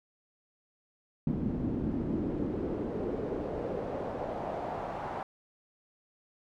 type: noise with band-pass filter sweep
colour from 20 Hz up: brown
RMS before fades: -34 dBFS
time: 1.27-5.23 s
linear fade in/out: 2 ms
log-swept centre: 220 to 880 Hz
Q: 2.2
effects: none